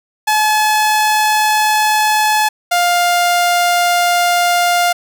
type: tone pair in turn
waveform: sawtooth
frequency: 856 / 702.6 Hz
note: A5 / F5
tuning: -48 / +10 cents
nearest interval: minor third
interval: 342 cents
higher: first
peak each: -7 dBFS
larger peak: neither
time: 0.27-2.49 / 2.71-4.93 s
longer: neither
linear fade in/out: 10 ms
effects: none

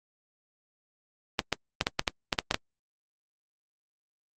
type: clicks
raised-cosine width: 0.2 ms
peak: -6 dBFS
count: 10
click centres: 1.392 / 1.527 / 1.811 / 1.869 / 1.994 / 2.078 / 2.328 / 2.388 / 2.511 / 2.544 s
effects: Opus 32 kbps

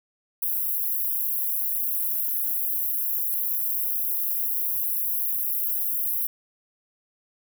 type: high-pass noise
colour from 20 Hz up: white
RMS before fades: -26 dBFS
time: 0.42-6.27 s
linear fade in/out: 5 ms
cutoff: 11000 Hz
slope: 96 dB/octave
effects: none

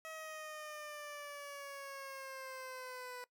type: exponential sweep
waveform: 15% pulse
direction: down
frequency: 640 to 493.9 Hz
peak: -39 dBFS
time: 0.05-3.24 s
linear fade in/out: 0 ms
effects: noise-tail reverb RT60 0.1 s tail -20 dB re dry

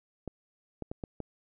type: clicks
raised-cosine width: 2 ms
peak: -23 dBFS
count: 5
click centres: 0.277 / 0.823 / 0.915 / 1.038 / 1.203 s
effects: none

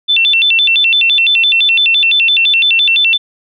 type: tone with vibrato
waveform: sine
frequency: 3083 Hz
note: G7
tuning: 29 cents flat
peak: -7 dBFS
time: 0.08-3.18 s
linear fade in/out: 20 ms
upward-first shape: square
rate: 5.9 Hz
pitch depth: 230 cents each way
effects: none

